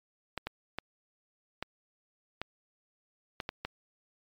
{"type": "clicks", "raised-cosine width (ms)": 0.3, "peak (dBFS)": -18, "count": 8, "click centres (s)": [0.377, 0.47, 0.786, 1.626, 2.416, 3.402, 3.491, 3.65], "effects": ["MP3 96 kbps"]}